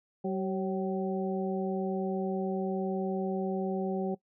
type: harmonic tone with a mistuned harmonic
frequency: 190.8 Hz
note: G3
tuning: 47 cents flat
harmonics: 1 / 2 / 3 / 4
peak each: -32 / -33 / -38 / -39 dBFS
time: 0.24-4.15 s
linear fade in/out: 10 ms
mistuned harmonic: 3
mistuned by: -65 cents
effects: noise-tail reverb RT60 0.1 s tail -20 dB re dry